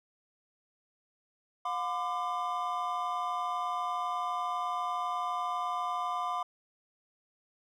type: tone cluster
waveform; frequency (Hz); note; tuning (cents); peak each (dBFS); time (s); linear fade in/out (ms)
triangle; 717 / 1017 / 1189; F5 / C6 / D6; +45 / -50 / +21; -34 / -33 / -33; 1.65-6.43; 5
effects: none